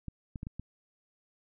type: clicks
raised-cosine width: 5 ms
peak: -26 dBFS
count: 5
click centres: 0.083 / 0.358 / 0.431 / 0.469 / 0.596 s
effects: none